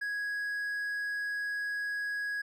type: tone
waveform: triangle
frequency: 1661.2 Hz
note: G#6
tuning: in tune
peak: -30 dBFS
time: 0.01-2.42 s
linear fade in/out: 10 ms
effects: none